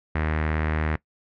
sawtooth tone with low-pass filter, 77.78 Hz, D#2, in tune, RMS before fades -25 dBFS, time 0.15-0.96 s, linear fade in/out 5 ms, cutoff 1900 Hz, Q 2.9, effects noise-tail reverb RT60 0.1 s tail -21 dB re dry

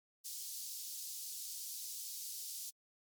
pink high-pass noise, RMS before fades -45 dBFS, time 0.24-2.71 s, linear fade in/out 20 ms, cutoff 4700 Hz, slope 24 dB/octave, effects MP3 96 kbps

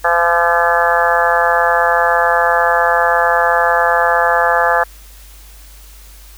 harmonic tone with a mistuned harmonic, 171 Hz, F3, 36 cents flat, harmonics 3 / 4 / 5 / 6 / 7 / 8 / 9 / 10, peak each -18 / -17 / -17 / -22 / -19 / -22 / -21 / -17 dBFS, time 0.04-4.84 s, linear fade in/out 10 ms, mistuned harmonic 8, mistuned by -18 cents, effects added 50 Hz sine -37 dBFS peak until 6.37 s + white hiss -43 dBFS RMS until 6.37 s

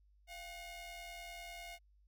sawtooth ring-modulated tone, 730 Hz, F#5, 24 cents flat, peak -40 dBFS, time 0.27-1.79 s, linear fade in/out 50 ms, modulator 1420 Hz, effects added 50 Hz sine -65 dBFS peak until 2.07 s

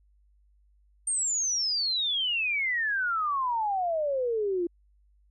sine exponential sweep, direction down, 8870 to 336.4 Hz, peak -25 dBFS, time 1.07-4.67 s, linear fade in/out 5 ms, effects added 50 Hz sine -60 dBFS peak until 5.3 s

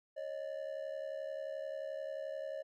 triangle ring-modulated tone, 585 Hz, D5, 7 cents flat, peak -34 dBFS, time 0.16-2.63 s, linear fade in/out 20 ms, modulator 35.7 Hz, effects none

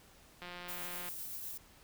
click train, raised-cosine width 0.3 ms, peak -30 dBFS, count 119, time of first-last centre 0.42-1.087 s, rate 177 Hz
violet noise with tremolo, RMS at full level -42 dBFS, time 0.68-1.58 s, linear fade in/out 10 ms, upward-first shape triangle, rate 7.9 Hz, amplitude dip 30%
effects pink hiss -61 dBFS RMS until 1.83 s

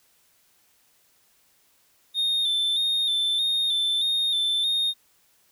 triangle tone with vibrato, 3615 Hz, A7, 46 cents sharp, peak -20 dBFS, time 2.14-4.94 s, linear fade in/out 50 ms, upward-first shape square, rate 1.6 Hz, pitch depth 37 cents each way, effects white hiss -63 dBFS RMS until 5.51 s

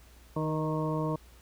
harmonic tone with a mistuned harmonic, 155.56 Hz, D#3, in tune, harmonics 1 / 2 / 3 / 4 / 6 / 7, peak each -31 / -34 / -36 / -37 / -39 / -39 dBFS, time 0.36-1.16 s, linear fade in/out 5 ms, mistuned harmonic 3, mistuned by +18 cents, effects added 60 Hz sine -54 dBFS peak until 1.41 s + pink hiss -59 dBFS RMS until 1.41 s

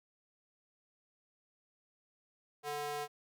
square tone with high-pass filter, 146.83 Hz, D3, in tune, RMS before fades -39 dBFS, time 2.63-3.08 s, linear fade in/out 50 ms, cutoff 580 Hz, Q 2, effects none

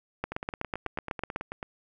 two click trains, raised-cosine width 0.5 ms, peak -15 / -20 dBFS, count 10 / 13, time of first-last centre 0.24-1.361 / 0.32-1.629 s, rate 8.03 / 9.17 Hz, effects none

